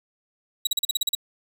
sawtooth tone bursts, 3868 Hz, B7, 37 cents flat, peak -17 dBFS, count 9, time 0.65-1.151 s, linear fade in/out 5 ms, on 21 ms, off 39 ms, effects none

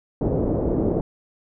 white low-pass noise, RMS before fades -22 dBFS, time 0.21-1.01 s, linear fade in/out 2 ms, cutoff 500 Hz, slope 24 dB/octave, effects none

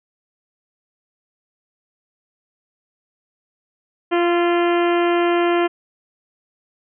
harmonic tone with a mistuned harmonic, 346.6 Hz, F4, 13 cents flat, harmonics 1 / 2 / 3 / 4 / 5 / 6 / 7 / 8 / 9, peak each -16 / -22 / -26 / -28 / -30 / -32 / -33 / -34 / -35 dBFS, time 4.11-5.68 s, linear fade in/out 20 ms, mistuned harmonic 4, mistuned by -18 cents, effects none

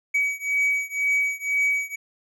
triangle beating tone pair, 2269 / 2271 Hz, C#7 / C#7, +40 / +41 cents, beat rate 2 Hz, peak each -22 / -23 dBFS, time 0.14-1.96 s, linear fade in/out 10 ms, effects none

